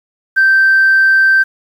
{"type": "tone", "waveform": "sine", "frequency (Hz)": 1560, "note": "G6", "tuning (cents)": -9, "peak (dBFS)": -5, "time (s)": [0.36, 1.44], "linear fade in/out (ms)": 20, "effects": ["tanh soft clip ceiling -3 dBFS", "7-bit"]}